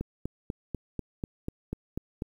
click train, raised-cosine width 3 ms, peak -19 dBFS, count 10, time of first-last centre 0.01-2.221 s, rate 4.07 Hz, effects 9-bit

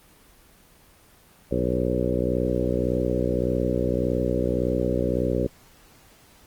harmonic tone with a mistuned harmonic, 61.74 Hz, B1, in tune, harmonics 1 / 2 / 3 / 4 / 5 / 6 / 7 / 8 / 9, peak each -30 / -30 / -30 / -30 / -30 / -30 / -30 / -30 / -30 dBFS, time 1.51-5.47 s, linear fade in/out 5 ms, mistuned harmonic 9, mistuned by -18 cents, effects pink hiss -54 dBFS RMS until 6.46 s + Opus 24 kbps

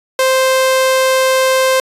sawtooth tone, 523 Hz, C5, 1 cent flat, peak -6 dBFS, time 0.19-1.8 s, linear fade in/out 2 ms, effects resampled to 32000 Hz

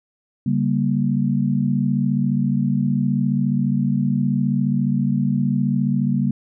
sine chord, G diminished, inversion second, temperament just, 141.12 / 196 / 235.2 Hz, Db3 / G3 / Bb3, +31 / 0 / +16 cents, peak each -21 dBFS, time 0.46-6.31 s, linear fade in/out 5 ms, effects none

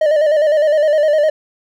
triangle tone with vibrato, 606 Hz, D#5, 46 cents flat, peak -8 dBFS, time 0.01-1.3 s, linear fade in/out 5 ms, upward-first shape square, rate 9.8 Hz, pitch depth 55 cents each way, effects none

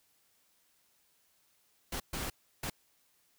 pink noise bursts at uneven times, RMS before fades -37 dBFS, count 3, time 1.92-2 / 2.13-2.3 / 2.63-2.7 s, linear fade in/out 5 ms, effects white hiss -71 dBFS RMS until 3.38 s

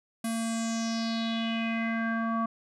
square tone with low-pass filter sweep, 227.2 Hz, A#3, 44 cents flat, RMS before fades -30 dBFS, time 0.24-2.46 s, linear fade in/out 5 ms, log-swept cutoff 11000 to 1100 Hz, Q 4.7, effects none

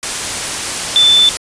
sine tone in noise, 3522 Hz, A7, 1 cent sharp, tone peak -6 dBFS, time 0.96-1.29 s, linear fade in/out 0 ms, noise white, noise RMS -19 dBFS, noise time 0.03-1.37 s, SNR +10 dB, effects resampled to 22050 Hz

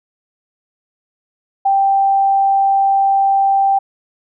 sine tone, 785 Hz, G5, 2 cents sharp, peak -10 dBFS, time 1.65-3.79 s, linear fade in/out 10 ms, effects none

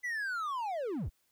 triangle linear sweep, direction down, 2012 to 30.3 Hz, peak -31 dBFS, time 0.03-1.1 s, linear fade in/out 20 ms, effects white hiss -74 dBFS RMS until 1.31 s

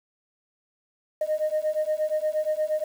sine beating tone pair, 612 / 620.5 Hz, D#5 / D#5, -29 / -5 cents, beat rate 8.5 Hz, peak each -25 dBFS, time 1.21-2.84 s, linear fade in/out 5 ms, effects tanh soft clip ceiling -18 dBFS + 8-bit

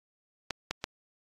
clicks, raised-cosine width 0.2 ms, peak -13 dBFS, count 3, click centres 0.507 / 0.71 / 0.841 s, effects AAC 32 kbps

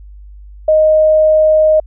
sine tone, 622 Hz, D#5, 1 cent flat, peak -6 dBFS, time 0.68-1.8 s, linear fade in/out 5 ms, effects added 50 Hz sine -32 dBFS peak until 1.86 s

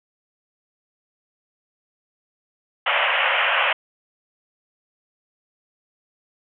white band-pass noise, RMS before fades -20 dBFS, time 2.86-3.73 s, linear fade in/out 5 ms, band 510 to 3100 Hz, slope 96 dB/octave, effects none

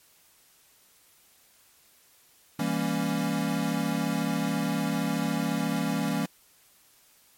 square chord, E diminished seventh, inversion none, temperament equal with one note detuned, 164.81 / 199.31 / 233.1 / 277.2 Hz, E3 / G3 / Bb3 / Db4, 0 / +29 / 0 / 0 cents, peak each -32 dBFS, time 2.59-6.26 s, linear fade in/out 5 ms, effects white hiss -60 dBFS RMS until 7.37 s + MP3 64 kbps

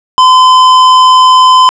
sine tone with hard clipping, 1022 Hz, C6, 41 cents flat, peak -3 dBFS, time 0.18-1.69 s, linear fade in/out 0 ms, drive 12 dB, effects low-pass 7000 Hz 12 dB/octave

